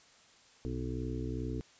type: harmonic tone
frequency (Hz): 62.4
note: B1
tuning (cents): +19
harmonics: 1 / 2 / 4 / 5 / 6 / 7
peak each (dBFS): -39 / -39 / -41 / -42 / -46 / -44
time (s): 0.65-1.61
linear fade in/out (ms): 0
effects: white hiss -61 dBFS RMS until 1.79 s + resampled to 16000 Hz